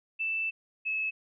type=tone pair in turn; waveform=sine; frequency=2648 / 2594 Hz; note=E7 / E7; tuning=+7 / -28 cents; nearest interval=unison; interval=35 cents; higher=first; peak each=-28 dBFS; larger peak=neither; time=0.19-0.51 / 0.85-1.11 s; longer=first; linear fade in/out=20 ms; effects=none